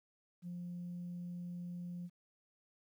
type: tone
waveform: sine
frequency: 175.8 Hz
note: F3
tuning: 12 cents sharp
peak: -40 dBFS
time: 0.42-2.1 s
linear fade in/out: 50 ms
effects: tanh soft clip ceiling -38 dBFS + 12-bit